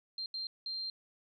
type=tone bursts at uneven times; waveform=sine; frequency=4172 Hz; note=C8; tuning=6 cents flat; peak=-36 dBFS; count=3; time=0.18-0.26 / 0.34-0.47 / 0.66-0.9 s; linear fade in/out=2 ms; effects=none